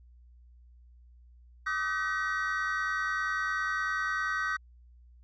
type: tone cluster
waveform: triangle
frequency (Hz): 1171 / 1261 / 1524 / 1908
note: D6 / D#6 / G6 / A#6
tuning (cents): -5 / +23 / -49 / +40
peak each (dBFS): -37 / -33 / -30 / -33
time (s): 1.66-4.57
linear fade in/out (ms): 10
effects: added 60 Hz sine -53 dBFS peak until 5.23 s + resampled to 16000 Hz